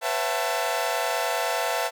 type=tone cluster; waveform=sawtooth; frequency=494.9 / 545 / 670 / 759 / 885 Hz; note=B4 / C#5 / E5 / F#5 / A5; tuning=+4 / -29 / +28 / +44 / +10 cents; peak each=-28 / -29 / -24 / -29 / -26 dBFS; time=0.01-1.91 s; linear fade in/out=50 ms; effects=none